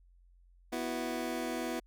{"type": "chord", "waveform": "25% pulse", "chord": "B suspended fourth", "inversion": "none", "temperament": "just", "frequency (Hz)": [246.9, 329.3, 370.4], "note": ["B3", "E4", "F#4"], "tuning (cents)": [0, -2, 2], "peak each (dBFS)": [-34, -34, -38], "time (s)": [0.72, 1.8], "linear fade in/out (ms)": 10, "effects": ["added 44 Hz sine -59 dBFS peak until 1.86 s"]}